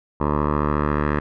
10% pulse tone with low-pass filter sweep, 74.1 Hz, D2, 16 cents sharp, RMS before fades -21 dBFS, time 0.2-1.2 s, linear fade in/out 10 ms, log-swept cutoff 1000 to 1600 Hz, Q 2.8, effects none

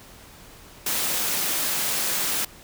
white high-pass noise, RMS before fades -25 dBFS, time 0.86-2.45 s, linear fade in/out 5 ms, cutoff 140 Hz, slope 24 dB/octave, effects pink hiss -47 dBFS RMS until 2.63 s

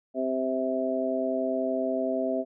harmonic tone, 130.5 Hz, C3, 4 cents flat, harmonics 2 / 3 / 4 / 5, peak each -30 / -33 / -34 / -28 dBFS, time 0.14-2.45 s, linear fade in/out 50 ms, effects none

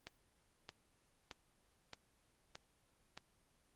click train, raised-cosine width 0.2 ms, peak -30 dBFS, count 6, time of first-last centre 0.07-3.176 s, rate 1.61 Hz, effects pink hiss -75 dBFS RMS until 3.75 s + Opus 24 kbps

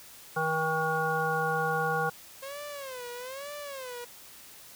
harmonic tone, 159.3 Hz, D#3, 41 cents sharp, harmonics 1 / 3 / 5 / 7 / 9, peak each -35 / -32 / -31 / -34 / -31 dBFS, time 0.36-2.1 s, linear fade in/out 10 ms
sawtooth tone with vibrato, 532 Hz, C5, 29 cents sharp, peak -34 dBFS, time 2.42-4.05 s, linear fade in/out 10 ms, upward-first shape sine, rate 1.1 Hz, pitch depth 170 cents each way
effects white hiss -50 dBFS RMS until 4.75 s

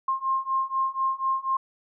sine beating tone pair, 1061 / 1065.1 Hz, C6 / C6, +24 / +30 cents, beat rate 4.1 Hz, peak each -27 / -26 dBFS, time 0.08-1.57 s, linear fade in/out 5 ms, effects none

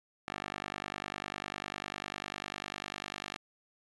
10% pulse tone with band-pass filter sweep, 50 Hz, G1, 35 cents sharp, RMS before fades -42 dBFS, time 0.28-3.37 s, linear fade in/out 0 ms, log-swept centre 1700 to 2800 Hz, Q 0.75, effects resampled to 24000 Hz

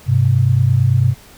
sine tone pair together, 100.3 / 129.35 Hz, G2 / C3, +40 / -19 cents, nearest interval major third, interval 441 cents, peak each -14 / -12 dBFS, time 0.06-1.15 s, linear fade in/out 50 ms, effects pink hiss -43 dBFS RMS until 1.37 s

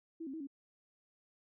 sine tone with pitch steps, 327.4 / 268.1 / 321.2 / 277.6 Hz, E4 / C4 / E4 / C#4, -12 / +42 / -45 / +3 cents, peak -40 dBFS, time 0.2-0.472 s, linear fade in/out 10 ms, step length 68 ms, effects none

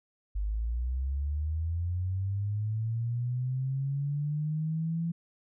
sine linear sweep, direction up, 49 to 169 Hz, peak -28 dBFS, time 0.35-5.12 s, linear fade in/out 10 ms, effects none

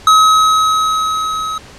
square tone with level ramp, 1277 Hz, D#6, 45 cents sharp, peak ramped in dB -5 to -19 dBFS, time 0.07-1.58 s, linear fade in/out 2 ms, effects pink hiss -37 dBFS RMS until 1.78 s + low-pass 7000 Hz 12 dB/octave

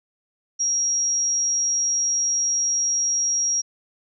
sine tone, 5650 Hz, F8, 19 cents sharp, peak -19 dBFS, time 0.59-3.62 s, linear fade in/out 20 ms, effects none

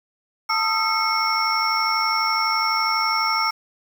sine tone cluster, 891 / 1250 / 1342 / 2184 / 5450 Hz, A5 / D#6 / E6 / C#7 / F8, +22 / +8 / +31 / -26 / -43 cents, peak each -25 dBFS, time 0.49-3.51 s, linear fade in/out 10 ms, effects 7-bit

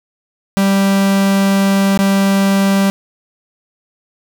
45% pulse tone with dropouts, 196 Hz, G3, in tune, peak -10 dBFS, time 0.57-2.9 s, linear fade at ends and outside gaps 0 ms, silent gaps 1.975-1.99 s, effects none

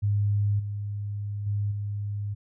sine tone with level steps, 102.5 Hz, G#2, 22 cents flat, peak -21 / -29 / -24 / -28 dBFS, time 0.02-2.35 s, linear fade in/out 20 ms, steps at 0.59 / 1.46 / 1.71 s, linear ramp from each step 10 ms, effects none

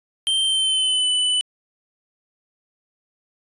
square tone with pitch glide, 3136 to 2991 Hz, G7 to F#7, 0 to +18 cents, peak -18 dBFS, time 0.27-1.41 s, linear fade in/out 0 ms, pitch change -82 cents, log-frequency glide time 0.44-1.1 s, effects resampled to 24000 Hz

